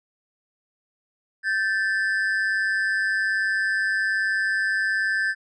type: ring-modulated tone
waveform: triangle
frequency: 1655 Hz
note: G#6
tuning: 6 cents flat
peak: -16 dBFS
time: 1.43-5.35 s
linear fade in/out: 50 ms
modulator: 99.4 Hz
effects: resampled to 24000 Hz

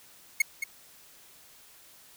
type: tone with echo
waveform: 45% pulse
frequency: 2178 Hz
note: C#7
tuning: 31 cents flat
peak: -19 dBFS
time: 0.4-0.42 s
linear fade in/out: 5 ms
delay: 220 ms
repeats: 1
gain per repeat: -9 dB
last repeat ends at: 0.64 s
effects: white hiss -55 dBFS RMS until 2.16 s

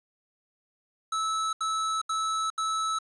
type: tone bursts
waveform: square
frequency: 1305 Hz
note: E6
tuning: 18 cents flat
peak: -27 dBFS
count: 4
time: 1.12-2.988 s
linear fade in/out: 5 ms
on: 410 ms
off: 76 ms
effects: resampled to 24000 Hz + 9-bit

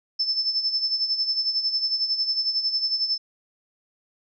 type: tone with tremolo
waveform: sine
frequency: 5274 Hz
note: E8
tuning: in tune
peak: -19 dBFS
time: 0.19-3.18 s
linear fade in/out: 10 ms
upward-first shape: sine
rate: 11 Hz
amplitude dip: 65%
effects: none

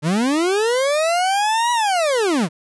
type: linear two-way sweep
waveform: 40% pulse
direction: up then down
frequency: 141.3 to 976 to 141.3 Hz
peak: -15 dBFS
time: 0.02-2.49 s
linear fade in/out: 50 ms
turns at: 1.72 s
effects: resampled to 24000 Hz

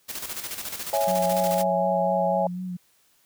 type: noise with tremolo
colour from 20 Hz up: white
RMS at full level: -32 dBFS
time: 0.08-1.64 s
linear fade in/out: 20 ms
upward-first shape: square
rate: 14 Hz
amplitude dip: 55%
type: chord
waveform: sine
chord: C# minor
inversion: none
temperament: equal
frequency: 554.4 / 659.3 / 830.6 Hz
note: C#5 / E5 / G#5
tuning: 0 / 0 / 0 cents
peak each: -25 dBFS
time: 0.93-2.47 s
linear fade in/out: 2 ms
type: tone with vibrato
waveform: sine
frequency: 181.1 Hz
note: F#3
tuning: 37 cents flat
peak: -29 dBFS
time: 1.07-2.77 s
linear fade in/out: 10 ms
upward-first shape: sine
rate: 4 Hz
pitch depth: 32 cents each way
effects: white hiss -63 dBFS RMS until 3.25 s

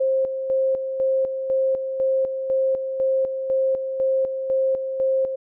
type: tone with tremolo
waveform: sine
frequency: 530 Hz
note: C5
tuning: 22 cents sharp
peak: -17 dBFS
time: 0-5.36 s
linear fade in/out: 10 ms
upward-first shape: square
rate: 2 Hz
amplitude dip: 55%
effects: none

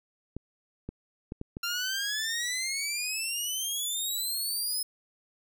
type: clicks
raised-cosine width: 3 ms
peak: -23 dBFS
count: 5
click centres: 0.366 / 0.89 / 1.321 / 1.414 / 1.569 s
type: exponential sweep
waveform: 15% pulse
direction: up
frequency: 1377 to 5160 Hz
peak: -23 dBFS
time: 1.63-4.83 s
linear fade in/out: 5 ms
effects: none

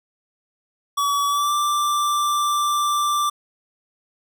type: tone with pitch glide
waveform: square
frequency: 1139 to 1177.1 Hz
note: C#6 to D6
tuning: +47 to +4 cents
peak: -19 dBFS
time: 0.97-3.3 s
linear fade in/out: 10 ms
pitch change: +57 cents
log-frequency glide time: 1.27-1.53 s
effects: none

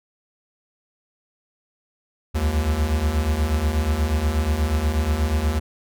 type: beating tone pair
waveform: square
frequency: 69.3 / 77.6 Hz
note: C#2 / D#2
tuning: 0 / -4 cents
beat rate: 8.3 Hz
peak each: -25 / -21 dBFS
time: 2.34-5.6 s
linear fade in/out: 20 ms
effects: none

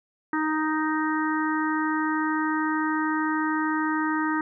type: harmonic tone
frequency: 311.1 Hz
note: D#4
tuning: in tune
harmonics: 1 / 3 / 4 / 5 / 6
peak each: -25 / -30 / -31 / -32 / -33 dBFS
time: 0.33-4.41 s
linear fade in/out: 2 ms
effects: none

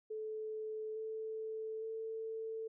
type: tone with pitch steps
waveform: sine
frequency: 434.4 / 439.7 / 445.1 Hz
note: A4 / A4 / A4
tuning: -22 / -1 / +20 cents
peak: -39 dBFS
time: 0.1-2.68 s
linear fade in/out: 10 ms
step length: 860 ms
effects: none

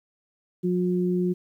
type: tone pair together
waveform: sine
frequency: 180 / 359 Hz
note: F#3 / F4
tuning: -47 / +48 cents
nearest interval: octave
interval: 1195 cents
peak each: -23 / -25 dBFS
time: 0.63-1.34 s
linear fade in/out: 20 ms
effects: 10-bit

